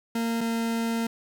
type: tone pair in turn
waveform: 40% pulse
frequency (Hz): 230 / 229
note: A#3 / A#3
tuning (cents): -23 / -31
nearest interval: unison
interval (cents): 8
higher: first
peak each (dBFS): -24 / -24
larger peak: neither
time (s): 0.15-0.41 / 0.41-1.07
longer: second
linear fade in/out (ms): 5
effects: 9-bit